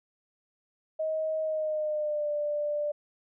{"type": "tone with pitch glide", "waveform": "sine", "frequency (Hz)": [630, 591.2], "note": ["D#5", "D5"], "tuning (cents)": [21, 11], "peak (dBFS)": -27, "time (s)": [0.99, 2.92], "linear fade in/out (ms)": 10, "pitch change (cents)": -110, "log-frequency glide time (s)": [1.42, 2.3], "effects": []}